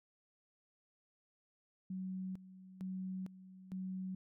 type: tone with tremolo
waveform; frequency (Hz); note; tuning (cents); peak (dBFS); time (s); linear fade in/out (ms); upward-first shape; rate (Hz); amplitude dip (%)
sine; 187.2; F#3; +20; -39; 1.9-4.15; 5; square; 1.1; 80
effects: none